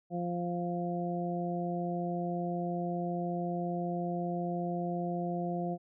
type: harmonic tone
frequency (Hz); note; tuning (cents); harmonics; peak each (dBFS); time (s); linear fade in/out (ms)
174.61; F3; 0; 1 / 2 / 3 / 4; -34 / -38 / -41 / -37; 0.1-5.78; 50
effects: none